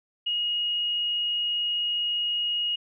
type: tone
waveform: sine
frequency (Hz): 2879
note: F#7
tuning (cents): -48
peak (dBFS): -24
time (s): 0.26-2.76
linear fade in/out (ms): 10
effects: none